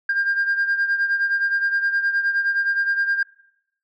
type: beating tone pair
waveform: sine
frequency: 1600 / 1609.6 Hz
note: G6 / G6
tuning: +35 / +45 cents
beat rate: 9.6 Hz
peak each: -18 / -24 dBFS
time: 0.09-3.23 s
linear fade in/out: 5 ms
effects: noise-tail reverb RT60 0.8 s tail -21 dB re dry + tanh soft clip ceiling -14 dBFS